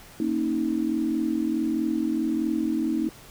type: tone cluster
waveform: sine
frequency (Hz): 231.4 / 274.6 / 316.1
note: A#3 / C#4 / D#4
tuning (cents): -13 / -16 / +27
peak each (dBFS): -28 / -29 / -25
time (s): 0.2-3.09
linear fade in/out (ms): 2
effects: pink hiss -48 dBFS RMS until 3.3 s